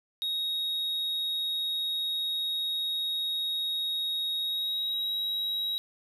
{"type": "tone with pitch glide", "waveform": "triangle", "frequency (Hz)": [3765, 3840], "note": ["A#7", "B7"], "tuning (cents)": [16, -49], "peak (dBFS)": -27, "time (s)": [0.22, 5.78], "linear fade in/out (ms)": 0, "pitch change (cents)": 35, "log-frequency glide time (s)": [4.39, 5.12], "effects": []}